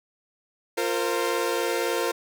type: chord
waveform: sawtooth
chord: F suspended fourth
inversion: none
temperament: equal with one note detuned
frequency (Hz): 349.2 / 459.7 / 523.3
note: F4 / Bb4 / C5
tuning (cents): 0 / -24 / 0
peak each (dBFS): -25 / -23 / -25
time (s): 0.77-2.12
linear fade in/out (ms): 10
effects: none